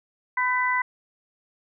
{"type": "tone cluster", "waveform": "sine", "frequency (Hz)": [1003, 1524, 1992], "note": ["B5", "G6", "B6"], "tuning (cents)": [26, -49, 14], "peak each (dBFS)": [-24, -30, -24], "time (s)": [0.37, 0.82], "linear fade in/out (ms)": 5, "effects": []}